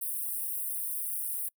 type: high-pass noise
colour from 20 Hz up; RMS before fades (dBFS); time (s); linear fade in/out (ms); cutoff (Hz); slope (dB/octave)
white; -34; 0.01-1.49; 10; 8800; 96
effects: noise-tail reverb RT60 0.1 s tail -26 dB re dry